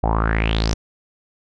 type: tone with low-pass filter sweep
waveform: sawtooth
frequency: 55 Hz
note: A1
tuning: in tune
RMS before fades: -19 dBFS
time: 0.03-0.74 s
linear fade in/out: 5 ms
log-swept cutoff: 730 to 6100 Hz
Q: 6.3
effects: none